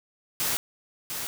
white noise with echo, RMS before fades -27 dBFS, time 0.4-0.57 s, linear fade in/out 0 ms, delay 700 ms, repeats 1, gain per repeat -6 dB, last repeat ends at 1.27 s, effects none

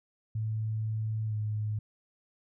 sine tone with pitch glide, 109.5 to 106.69 Hz, A2 to G#2, -8 to +47 cents, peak -29 dBFS, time 0.35-1.79 s, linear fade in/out 5 ms, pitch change -45 cents, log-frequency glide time 1.27-1.34 s, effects none

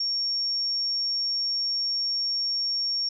sine tone, 5520 Hz, F8, 21 cents flat, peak -24 dBFS, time 0-3.09 s, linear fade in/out 5 ms, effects none

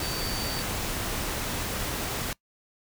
sine tone in noise, 4585 Hz, D8, 42 cents flat, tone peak -35 dBFS, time 0.02-0.62 s, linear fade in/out 2 ms, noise pink, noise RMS -31 dBFS, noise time 0-2.33 s, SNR -7 dB, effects noise-tail reverb RT60 0.1 s tail -22 dB re dry

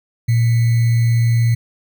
sine tone with sample-and-hold, 116.54 Hz, A#2, in tune, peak -11 dBFS, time 0.28-1.55 s, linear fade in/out 10 ms, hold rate 2100 Hz, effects none

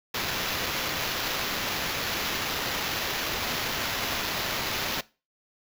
white noise with sample-and-hold, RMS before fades -30 dBFS, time 0.14-5.01 s, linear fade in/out 5 ms, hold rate 8820 Hz, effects noise-tail reverb RT60 0.3 s tail -20 dB re dry

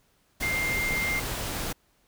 sine tone in noise, 2100 Hz, C7, 6 cents sharp, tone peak -26 dBFS, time 0.42-1.2 s, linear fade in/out 10 ms, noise pink, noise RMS -32 dBFS, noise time 0.4-1.73 s, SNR +3 dB, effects pink hiss -67 dBFS RMS until 2.07 s

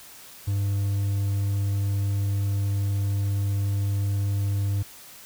triangle tone, 99.9 Hz, G2, 33 cents sharp, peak -20 dBFS, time 0.47-4.83 s, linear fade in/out 10 ms, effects white hiss -46 dBFS RMS until 5.25 s

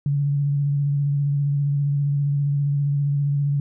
sine tone with vibrato, 142.6 Hz, C#3, 49 cents sharp, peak -18 dBFS, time 0.06-3.6 s, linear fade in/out 2 ms, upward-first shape square, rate 15 Hz, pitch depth 19 cents each way, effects none

